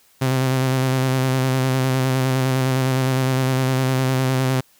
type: tone with vibrato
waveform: sawtooth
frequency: 130.7 Hz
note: C3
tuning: 1 cent flat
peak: -13 dBFS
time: 0.21-4.61 s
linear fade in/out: 10 ms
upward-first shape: square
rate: 9.8 Hz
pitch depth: 23 cents each way
effects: white hiss -56 dBFS RMS until 4.79 s